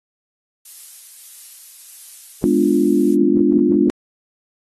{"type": "noise with tremolo", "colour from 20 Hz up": "violet", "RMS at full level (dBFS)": -34, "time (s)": [0.65, 3.15], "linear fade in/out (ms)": 5, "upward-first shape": "triangle", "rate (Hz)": 1.6, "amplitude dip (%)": 25}
{"type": "chord", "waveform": "sine", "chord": "G# diminished seventh", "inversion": "none", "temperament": "equal with one note detuned", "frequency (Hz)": [207.7, 248.5, 293.7, 349.2], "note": ["G#3", "B3", "D4", "F4"], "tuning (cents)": [0, 11, 0, 0], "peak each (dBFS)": [-19, -19, -16, -17], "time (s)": [2.44, 3.9], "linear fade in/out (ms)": 0}
{"effects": ["AAC 32 kbps"]}